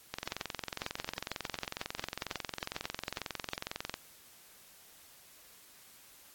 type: click train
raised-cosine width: 0.2 ms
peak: -18 dBFS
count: 85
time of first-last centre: 0.14-3.941 s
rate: 22.1 Hz
effects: white hiss -58 dBFS RMS until 6.34 s + AAC 64 kbps